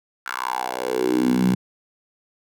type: tone with high-pass filter sweep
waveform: 10% pulse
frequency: 62.7 Hz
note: B1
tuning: 27 cents sharp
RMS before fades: -22 dBFS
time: 0.26-1.55 s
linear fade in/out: 5 ms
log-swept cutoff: 1400 to 160 Hz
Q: 5.2
effects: none